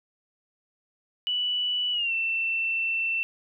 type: tone with pitch glide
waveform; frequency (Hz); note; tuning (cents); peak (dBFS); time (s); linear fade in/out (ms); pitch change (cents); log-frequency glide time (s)
sine; 2960 to 2683; F#7 to E7; 0 to +30; -24; 1.27-3.23; 0; -170; 1.92-2.13
effects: none